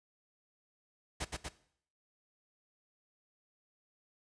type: noise with echo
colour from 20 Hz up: pink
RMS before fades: -37 dBFS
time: 1.2-1.25 s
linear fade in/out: 10 ms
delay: 120 ms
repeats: 2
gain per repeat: -2 dB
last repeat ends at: 1.49 s
effects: noise-tail reverb RT60 0.6 s tail -17 dB re dry + resampled to 22050 Hz